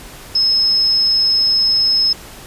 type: tone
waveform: sine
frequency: 5180 Hz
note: E8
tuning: 31 cents flat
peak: -11 dBFS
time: 0.35-2.13 s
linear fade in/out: 5 ms
effects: pink hiss -36 dBFS RMS until 2.46 s + resampled to 32000 Hz